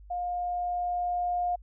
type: tone with level ramp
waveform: sine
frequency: 710 Hz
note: F5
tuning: 28 cents sharp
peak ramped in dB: -29 to -25 dBFS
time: 0.1-1.56 s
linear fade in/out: 10 ms
effects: added 50 Hz sine -47 dBFS peak until 1.62 s